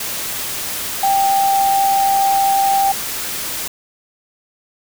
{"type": "tone in noise", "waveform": "sine", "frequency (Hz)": 786, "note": "G5", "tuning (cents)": 4, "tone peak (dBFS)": -12, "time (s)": [1.03, 2.92], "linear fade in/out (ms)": 5, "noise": "white", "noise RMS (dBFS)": -24, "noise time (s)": [0, 3.68], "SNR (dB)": 9, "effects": []}